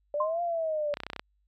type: exponential two-way sweep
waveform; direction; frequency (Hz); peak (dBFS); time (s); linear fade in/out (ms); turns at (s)
sine; up then down; 577 to 700 to 577; -27; 0.14-0.94; 2; 0.42
type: tone with exponential decay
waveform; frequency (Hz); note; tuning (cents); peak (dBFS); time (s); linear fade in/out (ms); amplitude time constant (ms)
sine; 1046.5; C6; 0; -23; 0.2-0.4; 5; 43
type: clicks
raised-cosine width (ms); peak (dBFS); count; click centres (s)
0.3; -19; 9; 0.94 / 0.971 / 1.003 / 1.035 / 1.066 / 1.101 / 1.133 / 1.163 / 1.195
effects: added 50 Hz sine -68 dBFS peak until 1.47 s